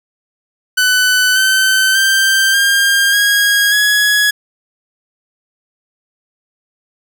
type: tone with pitch steps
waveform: sawtooth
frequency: 1500 / 1534.2 / 1569.1 / 1604.9 / 1641.4 / 1678.8 Hz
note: F#6 / G6 / G6 / G6 / G#6 / G#6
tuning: +23 / -38 / +1 / +40 / -21 / +18 cents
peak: -6 dBFS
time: 0.77-4.31 s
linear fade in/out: 10 ms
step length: 590 ms
effects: none